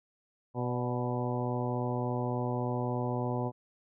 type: harmonic tone with a mistuned harmonic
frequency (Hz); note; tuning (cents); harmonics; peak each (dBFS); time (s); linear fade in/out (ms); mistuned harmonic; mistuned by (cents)
123.47; B2; 0; 1 / 2 / 3 / 4 / 5 / 6 / 7 / 8; -33 / -36 / -38 / -39 / -40 / -41 / -41 / -42; 0.54-3.52; 50; 5; -40
effects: none